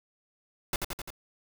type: noise with echo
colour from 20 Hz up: pink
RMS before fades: -29 dBFS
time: 0.73-0.76 s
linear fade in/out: 2 ms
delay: 86 ms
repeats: 4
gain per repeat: -3 dB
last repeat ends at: 1.104 s
effects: none